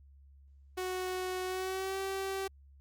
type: tone with pitch glide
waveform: sawtooth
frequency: 369 to 386.7 Hz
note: F#4 to G4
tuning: -5 to -24 cents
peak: -30 dBFS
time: 0.77-2.48 s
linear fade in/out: 10 ms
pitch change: +81 cents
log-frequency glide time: 1.45-1.98 s
effects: added 69 Hz sine -55 dBFS peak until 2.8 s + Opus 48 kbps